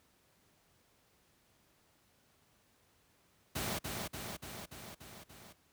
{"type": "noise with echo", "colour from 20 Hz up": "pink", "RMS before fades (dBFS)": -37, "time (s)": [3.55, 3.79], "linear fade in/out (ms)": 10, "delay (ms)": 290, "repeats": 6, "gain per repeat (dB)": -3, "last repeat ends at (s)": 5.53, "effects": ["pink hiss -70 dBFS RMS until 5.72 s", "high-pass 60 Hz 12 dB/octave"]}